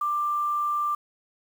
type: tone with quantisation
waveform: sine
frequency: 1184 Hz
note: D6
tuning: 14 cents sharp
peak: -23 dBFS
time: 0.01-0.95 s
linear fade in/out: 5 ms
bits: 8
effects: none